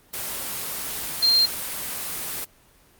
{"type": "tone in noise", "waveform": "sine", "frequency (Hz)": 4186, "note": "C8", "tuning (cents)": 0, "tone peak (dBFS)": -15, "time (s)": [1.22, 1.46], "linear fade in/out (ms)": 10, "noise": "white", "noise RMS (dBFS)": -30, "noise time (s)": [0.13, 2.45], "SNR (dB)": 12, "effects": ["pink hiss -56 dBFS RMS until 2.99 s", "Opus 24 kbps"]}